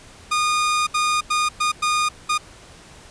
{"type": "tone bursts at uneven times", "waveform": "sawtooth", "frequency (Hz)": 1224, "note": "D#6", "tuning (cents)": -29, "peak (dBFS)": -14, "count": 6, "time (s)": [[0.31, 0.87], [0.94, 1.21], [1.3, 1.49], [1.6, 1.72], [1.82, 2.09], [2.29, 2.38]], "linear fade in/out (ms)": 10, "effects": ["pink hiss -45 dBFS RMS until 3.1 s", "resampled to 22050 Hz"]}